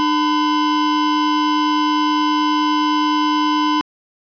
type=tone pair together; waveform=square; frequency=301.6 / 1009 Hz; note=D4 / B5; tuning=+46 / +37 cents; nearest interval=octave + major sixth; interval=2091 cents; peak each=-18 dBFS; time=0-3.81 s; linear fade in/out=0 ms; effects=resampled to 11025 Hz + 9-bit